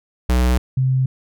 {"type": "tone pair in turn", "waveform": ["square", "sine"], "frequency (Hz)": [62, 130.62], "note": ["B1", "C3"], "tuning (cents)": [7, -3], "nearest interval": "octave + minor second", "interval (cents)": 1290, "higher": "second", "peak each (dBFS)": -14, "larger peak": "neither", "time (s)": [[0.29, 0.58], [0.77, 1.06]], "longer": "neither", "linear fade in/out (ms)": 5, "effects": []}